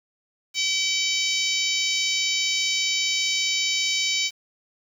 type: harmonic tone with a mistuned harmonic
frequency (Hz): 765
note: G5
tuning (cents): -42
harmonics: 3 / 4 / 5 / 6 / 7 / 8 / 9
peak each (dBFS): -27 / -28 / -29 / -30 / -30 / -31 / -32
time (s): 0.54-4.31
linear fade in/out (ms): 50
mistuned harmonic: 9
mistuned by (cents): +34
effects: 8-bit